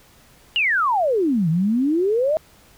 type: exponential two-way sweep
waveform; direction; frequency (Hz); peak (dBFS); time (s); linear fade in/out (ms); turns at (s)
sine; down then up; 2955 to 154.2 to 647; -16; 0.56-2.37; 0; 1.49
effects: pink hiss -52 dBFS RMS until 2.77 s